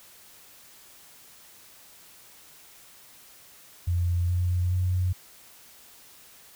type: tone with pitch steps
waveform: sine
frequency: 87.31 / 89.2 / 91.12 Hz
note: F2 / F2 / F#2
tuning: 0 / +37 / -26 cents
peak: -22 dBFS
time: 3.87-5.13 s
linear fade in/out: 10 ms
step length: 420 ms
effects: white hiss -52 dBFS RMS until 6.55 s